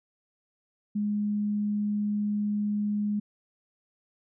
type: tone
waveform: sine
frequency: 207.7 Hz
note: G#3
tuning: in tune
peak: -25 dBFS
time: 0.95-3.2 s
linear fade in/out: 10 ms
effects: none